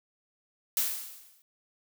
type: noise with exponential decay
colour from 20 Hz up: blue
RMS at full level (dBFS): -25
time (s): 0.77-1.42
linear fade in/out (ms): 1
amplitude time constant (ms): 140
effects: none